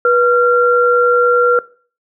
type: tone pair together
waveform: sine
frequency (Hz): 486.8 / 1376.9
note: B4 / F6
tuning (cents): -25 / -25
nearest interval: octave + tritone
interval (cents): 1800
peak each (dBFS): -11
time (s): 0.05-1.59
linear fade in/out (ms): 2
effects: noise-tail reverb RT60 0.4 s tail -19 dB re dry